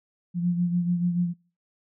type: beating tone pair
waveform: sine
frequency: 174.61 / 181.51 Hz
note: F3 / F#3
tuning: 0 / -33 cents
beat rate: 6.9 Hz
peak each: -22 / -30 dBFS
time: 0.34-1.34 s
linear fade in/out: 50 ms
effects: noise-tail reverb RT60 0.4 s tail -26 dB re dry